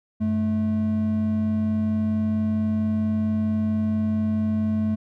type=tone pair together; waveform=triangle; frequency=96.32 / 216.6 Hz; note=G2 / A3; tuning=-30 / -27 cents; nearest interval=octave + major second; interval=1403 cents; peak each=-26 / -19 dBFS; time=0.2-4.96 s; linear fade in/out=20 ms; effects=none